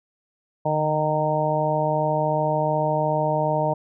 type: harmonic tone with a mistuned harmonic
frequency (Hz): 153.8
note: D#3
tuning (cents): -20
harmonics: 1 / 2 / 3 / 4 / 5 / 6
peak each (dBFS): -26 / -32 / -30 / -23 / -28 / -26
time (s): 0.65-3.74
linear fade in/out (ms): 10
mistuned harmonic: 1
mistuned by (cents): -28
effects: none